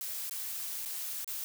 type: noise with dropouts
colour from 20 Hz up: blue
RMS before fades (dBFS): -38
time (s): 0.01-1.44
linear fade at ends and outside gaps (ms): 0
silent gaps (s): 0.296-0.31 / 0.851-0.858 / 1.245-1.277
effects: none